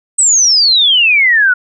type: exponential sweep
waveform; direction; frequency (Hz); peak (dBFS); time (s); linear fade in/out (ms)
sine; down; 8220 to 1431; -6; 0.18-1.54; 10
effects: none